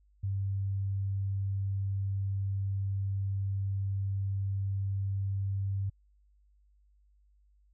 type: tone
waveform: sine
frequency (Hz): 98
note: G2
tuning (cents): 0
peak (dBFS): -29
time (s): 0.23-5.9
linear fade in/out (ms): 10
effects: added 50 Hz sine -62 dBFS peak until 7.73 s